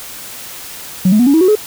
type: tone with pitch steps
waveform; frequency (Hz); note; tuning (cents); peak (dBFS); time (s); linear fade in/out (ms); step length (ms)
sine; 185 / 212.5 / 244.1 / 280.4 / 322.1 / 370 / 425; F#3 / G#3 / B3 / C#4 / E4 / F#4 / G#4; 0 / +40 / -20 / +20 / -40 / 0 / +40; -5; 1.05-1.554; 5; 72
effects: tanh soft clip ceiling -3 dBFS + white hiss -30 dBFS RMS until 1.66 s